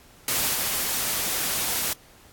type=noise with level steps; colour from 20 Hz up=white; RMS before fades=-24 / -26 dBFS; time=0.28-1.93 s; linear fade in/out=2 ms; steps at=0.53 s; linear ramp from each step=2 ms; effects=pink hiss -53 dBFS RMS until 2.32 s + AAC 64 kbps